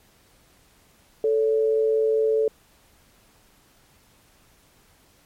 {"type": "tone pair together", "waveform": "sine", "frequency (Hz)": [440, 564.6], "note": ["A4", "C#5"], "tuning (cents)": [0, 32], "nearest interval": "major third", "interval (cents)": 432, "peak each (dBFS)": [-18, -28], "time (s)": [1.24, 2.48], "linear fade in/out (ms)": 2, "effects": ["pink hiss -58 dBFS RMS until 5.25 s", "MP3 64 kbps"]}